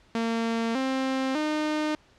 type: tone with pitch steps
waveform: sawtooth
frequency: 228.7 / 264.2 / 305.3 Hz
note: A#3 / C4 / D#4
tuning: -33 / +17 / -33 cents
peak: -21 dBFS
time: 0.15-1.95 s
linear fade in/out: 2 ms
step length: 600 ms
effects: pink hiss -59 dBFS RMS until 2.18 s + low-pass 5000 Hz 12 dB/octave